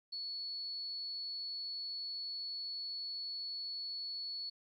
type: tone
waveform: sine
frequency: 4408 Hz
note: C#8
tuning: 11 cents flat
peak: -39 dBFS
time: 0.12-4.5 s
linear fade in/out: 10 ms
effects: 13-bit